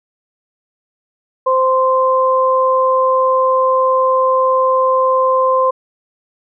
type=tone pair together; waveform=sine; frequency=520 / 1041.6 Hz; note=C5 / C6; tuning=-11 / -8 cents; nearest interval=octave; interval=1203 cents; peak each=-13 dBFS; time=1.46-5.71 s; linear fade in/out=10 ms; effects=none